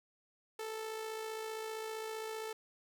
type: tone with amplitude modulation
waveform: sawtooth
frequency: 440 Hz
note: A4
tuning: in tune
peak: -34 dBFS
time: 0.59-2.53 s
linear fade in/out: 5 ms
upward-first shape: sine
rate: 55.3 Hz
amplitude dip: 40%
effects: none